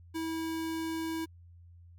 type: tone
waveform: square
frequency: 324.4 Hz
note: E4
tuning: 28 cents flat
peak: -33 dBFS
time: 0.14-1.26 s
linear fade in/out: 20 ms
effects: added 86 Hz sine -51 dBFS peak until 1.98 s + MP3 96 kbps